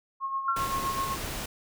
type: tone with tremolo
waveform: sine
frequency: 1082 Hz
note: C#6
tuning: 42 cents flat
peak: -26 dBFS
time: 0.2-1.17 s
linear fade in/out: 50 ms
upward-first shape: sine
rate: 7.7 Hz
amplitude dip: 55%
type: tone with exponential decay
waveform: sine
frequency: 1364 Hz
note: F6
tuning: 41 cents flat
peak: -23 dBFS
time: 0.48-0.89 s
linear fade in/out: 5 ms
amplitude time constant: 89 ms
type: noise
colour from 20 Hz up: pink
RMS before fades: -35 dBFS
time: 0.56-1.46 s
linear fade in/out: 5 ms
effects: none